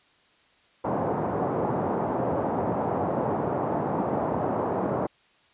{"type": "band-pass noise", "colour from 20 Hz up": "white", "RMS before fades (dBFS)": -27, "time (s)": [0.84, 5.07], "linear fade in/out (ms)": 10, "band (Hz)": [100, 860], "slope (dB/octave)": 24, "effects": ["white hiss -61 dBFS RMS until 5.53 s", "resampled to 8000 Hz"]}